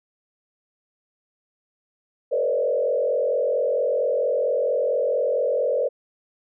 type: tone with frequency modulation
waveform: sine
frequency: 533 Hz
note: C5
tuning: 32 cents sharp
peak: -19 dBFS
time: 2.31-5.89 s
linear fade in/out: 20 ms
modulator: 44.4 Hz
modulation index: 1.6
effects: none

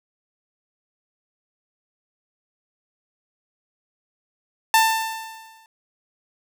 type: tone with exponential decay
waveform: sawtooth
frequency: 891 Hz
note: A5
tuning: 22 cents sharp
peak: -8 dBFS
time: 4.74-5.66 s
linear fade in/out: 1 ms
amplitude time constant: 200 ms
effects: none

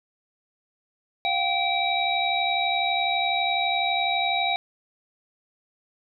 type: tone cluster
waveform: sine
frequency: 705 / 777 / 2324 / 3827 Hz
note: F5 / G5 / D7 / A#7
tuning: +16 / -16 / -19 / +45 cents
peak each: -27 dBFS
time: 1.25-4.56 s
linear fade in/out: 0 ms
effects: none

